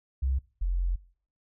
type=tone pair in turn; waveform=sine; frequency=66 / 44.18 Hz; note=C2 / F1; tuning=+16 / +21 cents; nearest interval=perfect fifth; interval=695 cents; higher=first; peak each=-24 dBFS; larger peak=neither; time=0.22-0.39 / 0.61-0.96 s; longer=second; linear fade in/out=10 ms; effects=noise-tail reverb RT60 0.5 s tail -21 dB re dry